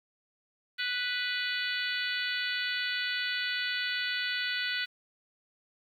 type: harmonic tone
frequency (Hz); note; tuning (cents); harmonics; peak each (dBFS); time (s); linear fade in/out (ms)
493.9; B4; 0; 3 / 4 / 5 / 6 / 7 / 8 / 9; -34 / -36 / -39 / -38 / -39 / -40 / -40; 0.78-4.86; 20
effects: 10-bit